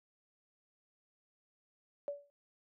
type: tone with exponential decay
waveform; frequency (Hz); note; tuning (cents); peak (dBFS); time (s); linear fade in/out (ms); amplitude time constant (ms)
sine; 573; D5; -43; -32; 2.08-2.3; 0; 47
effects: high-pass 300 Hz 12 dB/octave